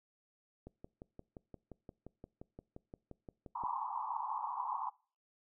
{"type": "click train", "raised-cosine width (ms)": 2, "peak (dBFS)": -35, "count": 18, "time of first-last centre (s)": [0.67, 3.637], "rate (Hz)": 5.73}
{"type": "band-pass noise", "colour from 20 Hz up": "white", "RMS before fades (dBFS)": -39, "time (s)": [3.55, 4.9], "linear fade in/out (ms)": 10, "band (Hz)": [820, 1100], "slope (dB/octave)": 96}
{"effects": ["noise-tail reverb RT60 0.4 s tail -24 dB re dry"]}